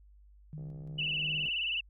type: tone with tremolo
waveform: sine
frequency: 152.9 Hz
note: D#3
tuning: 30 cents flat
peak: -39 dBFS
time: 0.53-1.46 s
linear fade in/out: 0 ms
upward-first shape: square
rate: 2.9 Hz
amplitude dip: 25%
type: click train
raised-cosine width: 2 ms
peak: -40 dBFS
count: 61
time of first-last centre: 0.58-1.485 s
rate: 66.3 Hz
type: tone with vibrato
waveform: sine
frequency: 2805 Hz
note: F7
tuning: 7 cents sharp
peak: -30 dBFS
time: 0.98-1.81 s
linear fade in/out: 10 ms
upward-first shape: sine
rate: 19 Hz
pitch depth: 110 cents each way
effects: added 50 Hz sine -55 dBFS peak until 1.89 s